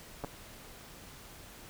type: clicks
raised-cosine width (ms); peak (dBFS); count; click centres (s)
1; -23; 2; 0.239 / 0.246
effects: pink hiss -51 dBFS RMS until 1.69 s